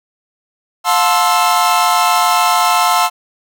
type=chord; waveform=45% pulse; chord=F major seventh; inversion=none; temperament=equal with one note detuned; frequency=713.5 / 880 / 1046.5 / 1318.5 Hz; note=F5 / A5 / C6 / E6; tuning=+37 / 0 / 0 / 0 cents; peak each=-16 dBFS; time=0.84-3.1 s; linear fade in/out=50 ms; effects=none